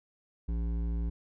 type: tone with hard clipping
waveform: sine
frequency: 57 Hz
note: A#1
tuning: 38 cents flat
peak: -31 dBFS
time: 0.48-1.1 s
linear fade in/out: 10 ms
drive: 11 dB
effects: none